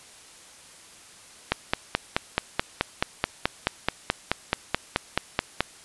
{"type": "click train", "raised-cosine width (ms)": 0.3, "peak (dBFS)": -4, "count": 20, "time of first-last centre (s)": [1.52, 5.606], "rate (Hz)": 4.65, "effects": ["white hiss -49 dBFS RMS until 5.84 s", "resampled to 24000 Hz"]}